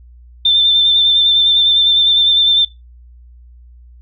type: tone with vibrato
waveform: sine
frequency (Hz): 3562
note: A7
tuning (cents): +21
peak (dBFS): -8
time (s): 0.45-2.65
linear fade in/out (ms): 5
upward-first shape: sine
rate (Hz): 9.9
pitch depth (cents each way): 22
effects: noise-tail reverb RT60 0.2 s tail -19 dB re dry + added 60 Hz sine -38 dBFS peak until 4.01 s